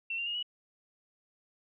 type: tone with pitch steps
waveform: sine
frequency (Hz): 2704 / 2777 / 2852 / 2928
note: E7 / F7 / F7 / F#7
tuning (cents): +43 / -10 / +36 / -19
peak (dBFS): -32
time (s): 0.1-0.428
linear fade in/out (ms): 5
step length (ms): 82
effects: none